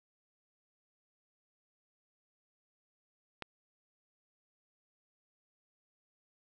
click, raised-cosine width 0.3 ms, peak -23 dBFS, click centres 3.423 s, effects none

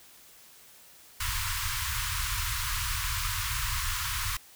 pink band-stop noise, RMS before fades -31 dBFS, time 1.2-4.37 s, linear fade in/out 5 ms, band 120 to 960 Hz, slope 96 dB/octave, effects white hiss -54 dBFS RMS until 4.55 s

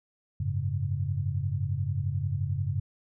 sine chord, F# suspended second, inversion none, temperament equal, 92.5 / 103.83 / 138.59 Hz, F#2 / G#2 / C#3, 0 / 0 / 0 cents, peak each -31 dBFS, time 0.4-2.8 s, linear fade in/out 5 ms, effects none

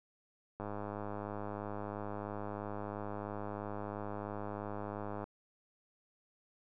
click train, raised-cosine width 1 ms, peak -27 dBFS, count 479, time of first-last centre 0.6-5.241 s, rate 103 Hz, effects none

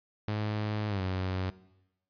sawtooth tone with pitch glide, 106 to 93.35 Hz, G#2 to F#2, +36 to +16 cents, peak -26 dBFS, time 0.28-1.5 s, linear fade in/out 0 ms, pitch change -220 cents, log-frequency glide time 0.88-1.02 s, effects noise-tail reverb RT60 0.9 s tail -19 dB re dry + resampled to 11025 Hz

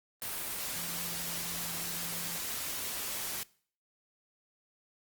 sine tone in noise, 171.2 Hz, F3, 34 cents flat, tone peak -47 dBFS, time 0.76-2.37 s, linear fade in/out 0 ms, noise white, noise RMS -37 dBFS, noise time 0.22-3.43 s, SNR -13 dB, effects noise-tail reverb RT60 0.5 s tail -22 dB re dry + Opus 32 kbps

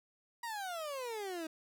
30% pulse exponential sweep, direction down, 965 to 311.1 Hz, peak -36 dBFS, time 0.43-1.47 s, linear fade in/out 5 ms, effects none

